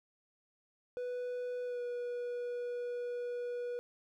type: tone with pitch glide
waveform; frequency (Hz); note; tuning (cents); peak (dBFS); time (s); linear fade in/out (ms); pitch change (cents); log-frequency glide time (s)
triangle; 493.9 to 485.7; B4 to B4; 0 to -29; -34; 0.97-3.79; 0; -29; 1.65-1.81
effects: none